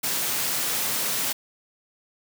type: high-pass noise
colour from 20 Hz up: white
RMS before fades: -26 dBFS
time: 0.03-1.33 s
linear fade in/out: 10 ms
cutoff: 110 Hz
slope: 48 dB/octave
effects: none